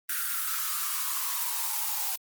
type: noise with high-pass filter sweep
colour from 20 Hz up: blue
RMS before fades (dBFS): -30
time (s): 0.09-2.16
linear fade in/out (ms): 5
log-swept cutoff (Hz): 1500 to 780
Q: 7.5
effects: Opus 24 kbps